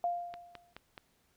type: tone with exponential decay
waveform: sine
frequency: 698.5 Hz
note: F5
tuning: in tune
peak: -27 dBFS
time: 0.04-0.73 s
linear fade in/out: 1 ms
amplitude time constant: 150 ms
type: click train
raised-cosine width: 0.3 ms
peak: -29 dBFS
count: 4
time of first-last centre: 0.34-0.978 s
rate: 4.7 Hz
effects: pink hiss -72 dBFS RMS until 1.36 s